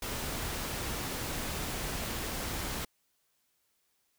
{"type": "noise", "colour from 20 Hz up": "pink", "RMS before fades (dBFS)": -36, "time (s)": [0.02, 2.85], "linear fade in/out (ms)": 5, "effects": ["white hiss -75 dBFS RMS until 4.18 s"]}